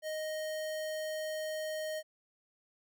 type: tone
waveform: square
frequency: 622.3 Hz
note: D#5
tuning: in tune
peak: -36 dBFS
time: 0.02-2.03 s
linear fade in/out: 50 ms
effects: none